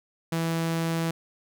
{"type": "tone", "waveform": "sawtooth", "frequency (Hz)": 164.81, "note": "E3", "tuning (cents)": 0, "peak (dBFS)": -21, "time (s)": [0.32, 1.11], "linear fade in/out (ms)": 5, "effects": []}